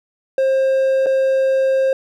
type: tone with dropouts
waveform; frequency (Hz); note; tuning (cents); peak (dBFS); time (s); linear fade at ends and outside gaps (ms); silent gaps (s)
triangle; 532; C5; +29; -11; 0.38-1.93; 2; 1.061-1.066
effects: none